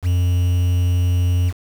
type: tone with quantisation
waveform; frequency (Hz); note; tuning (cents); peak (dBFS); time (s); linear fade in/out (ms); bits
triangle; 88.8; F2; +29; -12; 0.02-1.53; 50; 6
effects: none